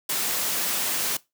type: noise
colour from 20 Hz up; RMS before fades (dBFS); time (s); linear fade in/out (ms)
white; -26; 0.09-1.17; 5
effects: noise-tail reverb RT60 0.2 s tail -20 dB re dry + high-pass 150 Hz 12 dB/octave